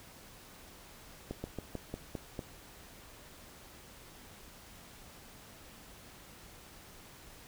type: slowing click train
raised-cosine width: 2 ms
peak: -24 dBFS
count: 7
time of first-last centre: 1.31-2.392 s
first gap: 130 ms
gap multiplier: 1.13
effects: pink hiss -54 dBFS RMS until 7.47 s